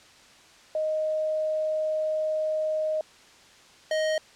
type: tone pair in turn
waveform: sine / square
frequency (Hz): 622.3 / 625.1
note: D#5 / D#5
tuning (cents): 0 / +8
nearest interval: unison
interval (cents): 8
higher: second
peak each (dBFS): -24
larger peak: neither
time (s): 0.75-3.01 / 3.91-4.18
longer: first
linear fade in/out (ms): 2
effects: white hiss -53 dBFS RMS until 4.35 s + low-pass 6000 Hz 12 dB/octave